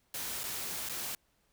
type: noise with dropouts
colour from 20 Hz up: white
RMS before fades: -38 dBFS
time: 0.14-1.15 s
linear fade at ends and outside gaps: 2 ms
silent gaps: 0.434-0.438 / 0.889-0.895 s
effects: pink hiss -73 dBFS RMS until 1.52 s